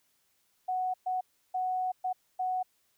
sine tone bursts at uneven times, 740 Hz, F#5, in tune, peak -28 dBFS, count 5, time 0.68-0.94 / 1.06-1.21 / 1.54-1.92 / 2.04-2.13 / 2.39-2.63 s, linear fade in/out 10 ms, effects white hiss -72 dBFS RMS until 2.97 s

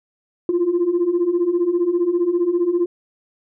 sine beating tone pair, 337.7 / 352.7 Hz, E4 / F4, +42 / +17 cents, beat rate 15 Hz, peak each -20 / -16 dBFS, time 0.49-2.86 s, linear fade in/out 2 ms, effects tanh soft clip ceiling -11 dBFS

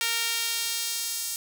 sawtooth tone with high-pass filter sweep, 462.2 Hz, A#4, 15 cents flat, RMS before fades -29 dBFS, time 0.01-1.36 s, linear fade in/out 0 ms, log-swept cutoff 2300 to 6500 Hz, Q 0.91, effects none

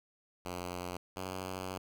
5% pulse tone pair in turn, 89.3 / 93.15 Hz, F2 / F#2, +39 / +12 cents, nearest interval minor second, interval 73 cents, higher second, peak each -27 dBFS, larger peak neither, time 0.45-0.97 / 1.16-1.78 s, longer second, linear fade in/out 5 ms, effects none

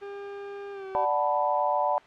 40% pulse tone with pitch glide, 401.4 to 383.5 Hz, G4 to G4, +41 to -38 cents, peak -35 dBFS, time 0.01-1.06 s, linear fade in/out 20 ms, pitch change -79 cents, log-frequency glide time 0.72-0.86 s
sine chord, B minor seventh, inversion first, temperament equal, 587.3 / 740 / 880 / 987.8 Hz, D5 / F#5 / A5 / B5, 0 / 0 / 0 / 0 cents, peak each -28 dBFS, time 0.95-1.98 s, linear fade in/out 0 ms
effects white hiss -51 dBFS RMS until 2.06 s + low-pass 2000 Hz 12 dB/octave

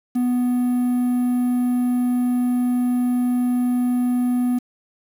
triangle tone with quantisation, 246.9 Hz, B3, in tune, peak -15 dBFS, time 0.15-4.59 s, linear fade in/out 10 ms, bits 7, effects none

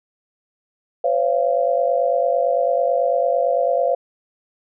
sine tone cluster, 510 / 559 / 689 Hz, C5 / C#5 / F5, -44 / +14 / -24 cents, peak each -20 dBFS, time 1.04-3.95 s, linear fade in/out 5 ms, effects none

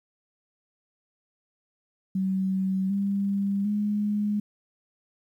sine tone with pitch steps, 190.1 / 198.75 / 207.8 Hz, F#3 / G3 / G#3, +47 / +24 / +1 cents, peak -23 dBFS, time 2.15-4.4 s, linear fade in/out 5 ms, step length 750 ms, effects 10-bit

